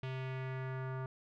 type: tone with low-pass filter sweep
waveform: square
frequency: 130.81 Hz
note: C3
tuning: in tune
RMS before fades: -40 dBFS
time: 0.03-1.06 s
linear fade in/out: 2 ms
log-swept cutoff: 3000 to 1300 Hz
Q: 2
effects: none